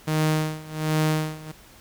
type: tone with tremolo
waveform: sawtooth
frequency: 155.56 Hz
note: D#3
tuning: in tune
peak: -15 dBFS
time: 0.07-1.52 s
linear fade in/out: 10 ms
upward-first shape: sine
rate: 1.3 Hz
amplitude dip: 90%
effects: pink hiss -50 dBFS RMS until 1.8 s